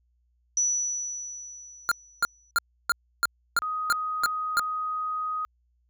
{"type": "tone with exponential decay", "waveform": "sine", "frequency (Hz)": 5920, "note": "F#8", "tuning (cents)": 0, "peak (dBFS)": -20, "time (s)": [0.57, 2.51], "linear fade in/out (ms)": 2, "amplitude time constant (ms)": 420}
{"type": "tone bursts", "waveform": "square", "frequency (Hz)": 1400, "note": "F6", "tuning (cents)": 4, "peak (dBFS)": -20, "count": 9, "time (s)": [1.89, 4.595], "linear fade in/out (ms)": 0, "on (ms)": 25, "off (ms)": 310}
{"type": "tone", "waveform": "sine", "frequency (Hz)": 1252, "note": "D#6", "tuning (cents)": 10, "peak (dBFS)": -27, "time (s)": [3.62, 5.45], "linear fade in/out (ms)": 0}
{"effects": ["added 60 Hz sine -65 dBFS peak until 5.89 s"]}